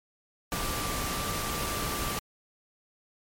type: tone in noise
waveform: sine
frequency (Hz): 1174.7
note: D6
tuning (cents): 0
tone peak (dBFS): -37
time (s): 0.52-2.19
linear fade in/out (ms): 0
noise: pink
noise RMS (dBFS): -32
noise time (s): 0.52-2.19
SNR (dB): -8
effects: MP3 64 kbps